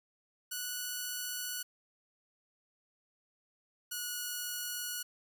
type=tone pair in turn; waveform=5% pulse; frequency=1475 / 1457.2 Hz; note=F#6 / F#6; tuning=-6 / -27 cents; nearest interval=unison; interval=21 cents; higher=first; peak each=-25 dBFS; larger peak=neither; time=0.51-1.63 / 3.91-5.03 s; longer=neither; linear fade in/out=10 ms; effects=none